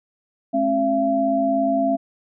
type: tone cluster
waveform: sine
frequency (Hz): 212.8 / 269.8 / 677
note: G#3 / C#4 / E5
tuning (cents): +42 / -47 / +46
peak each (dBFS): -28 / -21 / -19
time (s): 0.53-1.97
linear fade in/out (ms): 20
effects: none